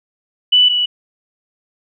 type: tone pair in turn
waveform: sine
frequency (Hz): 2978 / 2951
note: F#7 / F#7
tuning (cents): +11 / -5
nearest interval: unison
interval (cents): 16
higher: first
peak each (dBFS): -7 / -13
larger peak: first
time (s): 0.52-0.69 / 0.69-0.86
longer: neither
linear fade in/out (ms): 10
effects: none